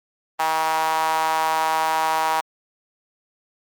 sawtooth tone with high-pass filter, 159.4 Hz, D#3, 42 cents sharp, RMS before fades -21 dBFS, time 0.39-2.41 s, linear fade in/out 10 ms, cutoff 890 Hz, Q 5.3, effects Opus 24 kbps

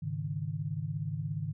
sine chord, Ab suspended fourth, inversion none, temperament equal, 103.83 / 138.59 / 155.56 Hz, Ab2 / Db3 / Eb3, 0 / 0 / 0 cents, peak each -38 / -37 / -35 dBFS, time 0.02-1.53 s, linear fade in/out 10 ms, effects none

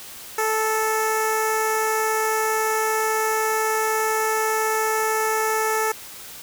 10% pulse tone with notch filter, 438 Hz, A4, 8 cents flat, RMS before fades -22 dBFS, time 0.38-5.92 s, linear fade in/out 5 ms, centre 3300 Hz, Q 0.74, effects white hiss -39 dBFS RMS until 6.42 s

